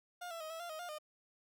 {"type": "tone with pitch steps", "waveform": "30% pulse", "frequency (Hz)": [710, 667, 628, 652, 693, 627, 706, 609], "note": ["F5", "E5", "D#5", "E5", "F5", "D#5", "F5", "D#5"], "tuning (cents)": [28, 20, 16, -19, -14, 13, 19, -37], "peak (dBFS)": -40, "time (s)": [0.21, 0.986], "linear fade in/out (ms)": 10, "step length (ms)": 97, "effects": []}